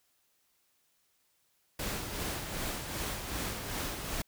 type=noise with tremolo; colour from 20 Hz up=pink; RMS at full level=-35 dBFS; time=1.79-4.22 s; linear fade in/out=5 ms; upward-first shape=sine; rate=2.6 Hz; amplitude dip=45%; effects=white hiss -73 dBFS RMS until 4.27 s